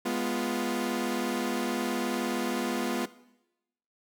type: chord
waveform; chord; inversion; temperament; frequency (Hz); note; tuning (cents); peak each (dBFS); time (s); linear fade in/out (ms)
sawtooth; F diminished; first; equal; 207.7 / 246.9 / 349.2; Ab3 / Cb4 / F4; 0 / 0 / 0; -30 / -27 / -29; 0.05-3.06; 10
effects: noise-tail reverb RT60 0.9 s tail -18 dB re dry